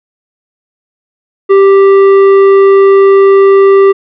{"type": "tone with tanh clipping", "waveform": "triangle", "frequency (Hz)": 392, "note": "G4", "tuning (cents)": 0, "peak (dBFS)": -3, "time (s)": [1.49, 3.93], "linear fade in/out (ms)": 20, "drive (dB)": 14, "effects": []}